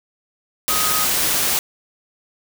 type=tone in noise; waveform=sine; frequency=1255 Hz; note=D#6; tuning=15 cents sharp; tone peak=-24 dBFS; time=0.69-1.05 s; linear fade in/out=0 ms; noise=white; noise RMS=-19 dBFS; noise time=0.68-1.59 s; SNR=-8 dB; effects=none